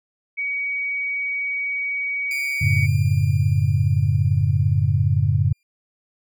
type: tone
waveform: sine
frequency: 2258 Hz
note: C#7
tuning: 31 cents sharp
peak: -22 dBFS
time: 0.37-2.87 s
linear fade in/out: 20 ms
type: tone with exponential decay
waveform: sawtooth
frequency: 2396 Hz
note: D7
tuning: 34 cents sharp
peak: -25 dBFS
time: 2.31-5.63 s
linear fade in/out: 1 ms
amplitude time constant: 720 ms
type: chord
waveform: sine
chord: F# minor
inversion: none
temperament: equal with one note detuned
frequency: 92.5 / 110 / 141.67 Hz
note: F#2 / A2 / C#3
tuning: 0 / 0 / +38 cents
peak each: -20 dBFS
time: 2.61-5.53 s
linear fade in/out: 10 ms
effects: none